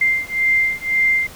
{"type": "beating tone pair", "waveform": "sine", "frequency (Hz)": [2093, 2094.9], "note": ["C7", "C7"], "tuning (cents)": [0, 2], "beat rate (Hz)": 1.9, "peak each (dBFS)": -18, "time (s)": [0.01, 1.27], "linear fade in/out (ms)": 5, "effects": ["pink hiss -39 dBFS RMS until 1.35 s"]}